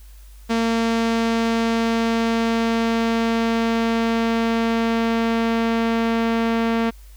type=tone with low-pass filter sweep; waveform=sawtooth; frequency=228.7 Hz; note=A#3; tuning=33 cents flat; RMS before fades=-20 dBFS; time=0.49-6.91 s; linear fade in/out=20 ms; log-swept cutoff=5500 to 3000 Hz; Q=0.78; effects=added 50 Hz sine -40 dBFS peak until 7.16 s + white hiss -54 dBFS RMS until 7.16 s